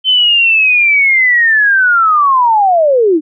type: linear sweep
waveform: sine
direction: down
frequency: 3086 to 289.7 Hz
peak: -6 dBFS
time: 0.04-3.21 s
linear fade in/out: 50 ms
effects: none